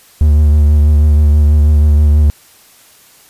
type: tone with vibrato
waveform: triangle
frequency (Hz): 74.6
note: D2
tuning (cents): +28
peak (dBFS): -3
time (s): 0.21-2.3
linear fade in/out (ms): 0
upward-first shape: triangle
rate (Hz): 6.2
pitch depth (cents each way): 38
effects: white hiss -44 dBFS RMS until 3.29 s + resampled to 32000 Hz